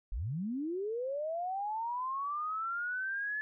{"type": "linear sweep", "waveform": "sine", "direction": "up", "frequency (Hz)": [36.03, 1730], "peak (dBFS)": -33, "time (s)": [0.12, 3.41], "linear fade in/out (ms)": 0, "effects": []}